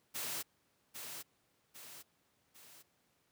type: noise with echo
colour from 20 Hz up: white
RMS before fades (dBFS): -40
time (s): 0.14-0.43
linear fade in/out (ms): 20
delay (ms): 800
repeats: 3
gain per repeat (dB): -6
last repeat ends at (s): 2.83
effects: pink hiss -75 dBFS RMS until 3.31 s + high-pass 100 Hz 12 dB/octave